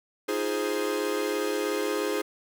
45% pulse chord, F minor seventh, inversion third, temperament equal with one note detuned, 312.4 / 349.2 / 415.3 / 523.3 Hz, Eb4 / F4 / Ab4 / C5, +7 / 0 / 0 / 0 cents, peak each -33 / -34 / -29 / -33 dBFS, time 0.28-2.22 s, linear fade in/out 10 ms, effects none

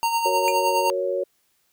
square tone with tremolo, 924 Hz, A#5, 16 cents flat, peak -19 dBFS, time 0.03-0.9 s, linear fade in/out 0 ms, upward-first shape sine, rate 9.7 Hz, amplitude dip 50%
sine chord, F# major, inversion none, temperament equal with one note detuned, 370 / 464.6 / 554.4 Hz, F#4 / A#4 / C#5, 0 / -6 / 0 cents, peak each -27 / -29 / -24 dBFS, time 0.25-1.24 s, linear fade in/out 10 ms
square tone with exponential decay, 2420 Hz, D#7, 49 cents flat, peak -22 dBFS, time 0.48-0.56 s, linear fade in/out 0 ms, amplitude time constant 17 ms
effects white hiss -67 dBFS RMS until 1.72 s

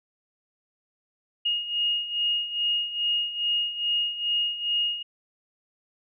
sine beating tone pair, 2859 / 2861.4 Hz, F7 / F7, +40 / +41 cents, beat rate 2.4 Hz, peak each -30 / -25 dBFS, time 1.45-5.03 s, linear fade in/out 10 ms, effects none

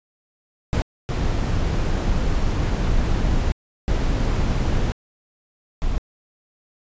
brown noise bursts at uneven times, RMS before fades -20 dBFS, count 4, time 0.73-0.82 / 1.09-3.52 / 3.88-4.92 / 5.82-5.98 s, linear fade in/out 0 ms, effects resampled to 16000 Hz

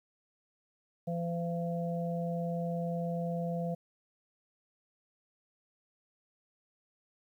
harmonic tone, 170.2 Hz, F3, 44 cents flat, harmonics 1 / 3 / 4, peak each -33 / -38 / -39 dBFS, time 1.07-3.75 s, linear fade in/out 10 ms, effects 11-bit

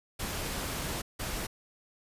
pink noise bursts at uneven times, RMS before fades -35 dBFS, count 2, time 0.19-1.02 / 1.19-1.47 s, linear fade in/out 10 ms, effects resampled to 32000 Hz

